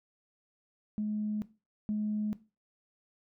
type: tone pair in turn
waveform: sine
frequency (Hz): 211.6 / 211.6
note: G#3 / G#3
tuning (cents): +33 / +33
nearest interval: unison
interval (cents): 0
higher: neither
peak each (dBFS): -29 / -28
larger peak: second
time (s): 0.98-1.42 / 1.89-2.33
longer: neither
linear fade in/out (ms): 0
effects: noise-tail reverb RT60 0.3 s tail -17 dB re dry + tanh soft clip ceiling -24 dBFS